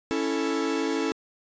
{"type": "chord", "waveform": "45% pulse", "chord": "A major", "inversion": "first", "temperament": "equal", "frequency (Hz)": [277.2, 329.6, 440], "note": ["C#4", "E4", "A4"], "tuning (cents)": [0, 0, 0], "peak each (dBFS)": [-29, -29, -29], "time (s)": [0.11, 1.12], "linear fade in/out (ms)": 0, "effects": ["resampled to 16000 Hz"]}